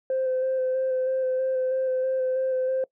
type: tone with vibrato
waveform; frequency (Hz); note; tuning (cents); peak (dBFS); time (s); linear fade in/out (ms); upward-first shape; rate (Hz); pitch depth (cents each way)
sine; 519; C5; -14; -21; 0.1-2.84; 2; square; 3.1; 14
effects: noise-tail reverb RT60 0.1 s tail -23 dB re dry + tanh soft clip ceiling -19 dBFS